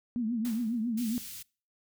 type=tone with vibrato; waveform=sine; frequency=230 Hz; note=A#3; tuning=23 cents flat; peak=-28 dBFS; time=0.16-1.18 s; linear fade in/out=0 ms; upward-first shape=triangle; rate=7.3 Hz; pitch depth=150 cents each way
type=noise with exponential decay; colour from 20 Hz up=white; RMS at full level=-42 dBFS; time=0.45-0.96 s; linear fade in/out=0 ms; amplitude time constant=110 ms
type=band-stop noise; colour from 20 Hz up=white; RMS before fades=-43 dBFS; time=0.97-1.43 s; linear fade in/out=10 ms; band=170 to 2700 Hz; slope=12 dB/octave
effects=noise-tail reverb RT60 0.4 s tail -25 dB re dry